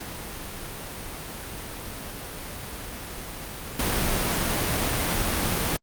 pink noise with level steps, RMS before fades -36 / -25 dBFS, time 0-5.77 s, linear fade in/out 10 ms, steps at 3.79 s, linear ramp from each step 5 ms, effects Opus 48 kbps

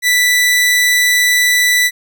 sawtooth tone, 1975.5 Hz, B6, in tune, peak -6 dBFS, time 0.02-1.91 s, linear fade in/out 50 ms, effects none

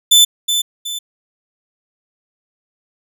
sawtooth tone with echo, 3520 Hz, A7, in tune, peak -3 dBFS, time 0.11-0.25 s, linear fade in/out 10 ms, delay 370 ms, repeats 2, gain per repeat -8 dB, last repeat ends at 0.99 s, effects none

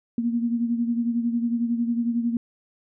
sine beating tone pair, 233.7 / 244.7 Hz, A#3 / B3, +5 / -16 cents, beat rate 11 Hz, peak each -22 / -29 dBFS, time 0.18-2.37 s, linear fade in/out 2 ms, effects none

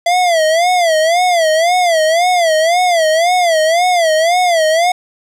square tone with vibrato, 675 Hz, E5, 41 cents sharp, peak -10 dBFS, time 0.06-4.92 s, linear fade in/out 5 ms, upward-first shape sine, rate 1.9 Hz, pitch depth 140 cents each way, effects low-pass 9000 Hz 12 dB/octave + 7-bit

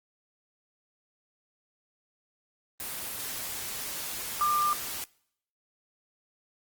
sine tone in noise, 1194 Hz, D6, 28 cents sharp, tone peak -23 dBFS, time 4.41-4.73 s, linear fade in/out 0 ms, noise white, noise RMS -36 dBFS, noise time 2.8-5.04 s, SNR +10 dB, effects noise-tail reverb RT60 0.7 s tail -24 dB re dry + Opus 24 kbps

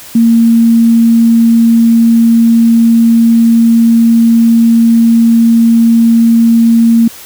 sine tone, 230 Hz, A#3, 23 cents flat, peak -3 dBFS, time 0.15-7.08 s, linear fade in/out 5 ms, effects white hiss -31 dBFS RMS until 7.25 s

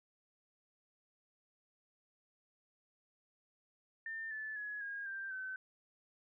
sine tone with pitch steps, 1800 / 1741.7 / 1685.3 / 1630.7 / 1577.9 / 1526.8 Hz, A6 / A6 / G#6 / G#6 / G6 / G6, +39 / -18 / +25 / -32 / +11 / -46 cents, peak -40 dBFS, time 4.06-5.56 s, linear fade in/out 2 ms, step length 250 ms, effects none

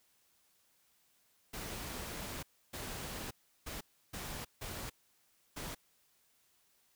pink noise bursts at uneven times, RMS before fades -43 dBFS, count 6, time 1.53-2.43 / 2.73-3.31 / 3.66-3.81 / 4.13-4.45 / 4.61-4.9 / 5.56-5.75 s, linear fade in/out 10 ms, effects white hiss -72 dBFS RMS until 6.95 s

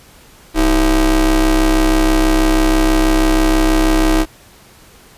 45% pulse ring-modulated tone, 175.1 Hz, F3, 5 cents sharp, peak -7 dBFS, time 0.54-4.26 s, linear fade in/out 50 ms, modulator 142 Hz, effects pink hiss -44 dBFS RMS until 5.17 s + resampled to 32000 Hz

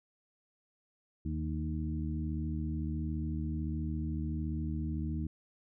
harmonic tone with a mistuned harmonic, 77.7 Hz, D#2, 2 cents flat, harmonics 1 / 2 / 3 / 4, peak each -35 / -38 / -40 / -41 dBFS, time 1.25-5.27 s, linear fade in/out 5 ms, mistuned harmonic 3, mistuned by -28 cents, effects none

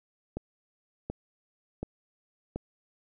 click train, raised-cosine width 2 ms, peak -20 dBFS, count 4, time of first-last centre 0.37-2.56 s, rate 1.37 Hz, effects none

